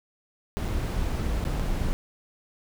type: noise with dropouts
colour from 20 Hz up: brown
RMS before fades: -27 dBFS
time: 0.57-1.93 s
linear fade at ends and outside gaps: 0 ms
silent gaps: 0.68-0.686 / 1.441-1.451 / 1.592-1.596 s
effects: none